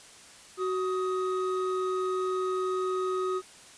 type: tone pair together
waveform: triangle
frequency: 373 / 1254.6 Hz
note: F#4 / D#6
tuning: +14 / +14 cents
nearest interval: octave + major sixth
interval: 2100 cents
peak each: -26 / -31 dBFS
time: 0.57-3.42 s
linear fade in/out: 50 ms
effects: white hiss -51 dBFS RMS until 3.77 s + resampled to 22050 Hz